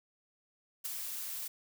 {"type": "noise with ADSR envelope", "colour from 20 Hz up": "blue", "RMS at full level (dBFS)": -35, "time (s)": [0.84, 1.48], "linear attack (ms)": 18, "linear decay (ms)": 8, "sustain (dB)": -5, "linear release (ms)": 7, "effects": []}